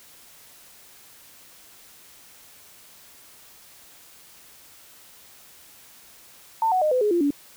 sine tone with pitch steps, 897 / 741.3 / 612.7 / 506.3 / 418.5 / 345.8 / 285.8 Hz, A5 / F#5 / D#5 / B4 / G#4 / F4 / D4, +33 / +3 / -27 / +43 / +13 / -17 / -47 cents, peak -18 dBFS, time 6.62-7.306 s, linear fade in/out 2 ms, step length 98 ms, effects white hiss -50 dBFS RMS until 7.56 s

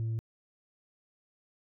sine tone, 112.8 Hz, A2, 44 cents sharp, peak -27 dBFS, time 0-0.19 s, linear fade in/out 0 ms, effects tanh soft clip ceiling -29 dBFS

